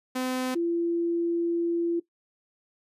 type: tone pair in turn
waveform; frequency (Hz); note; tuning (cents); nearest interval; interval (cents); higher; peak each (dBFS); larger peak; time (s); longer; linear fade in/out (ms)
sawtooth / sine; 255.9 / 340; C4 / F4; -38 / -46; perfect fourth; 492; second; -23; neither; 0.15-0.55 / 0.55-2; second; 10
effects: noise-tail reverb RT60 0.1 s tail -17 dB re dry + resampled to 32000 Hz